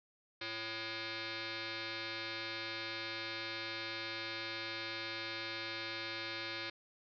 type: tone with frequency modulation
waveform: sine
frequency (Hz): 999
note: B5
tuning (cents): +20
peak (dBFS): -39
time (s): 0.41-6.7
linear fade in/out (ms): 5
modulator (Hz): 446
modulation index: 8
effects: none